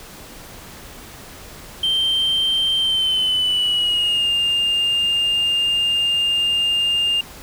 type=tone with pitch glide; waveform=sine; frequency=3136 to 2810 Hz; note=G7 to F7; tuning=0 to +10 cents; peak=-14 dBFS; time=1.83-7.21 s; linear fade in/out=5 ms; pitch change=-190 cents; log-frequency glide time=2.8-4.31 s; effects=tanh soft clip ceiling -14 dBFS + pink hiss -39 dBFS RMS until 7.42 s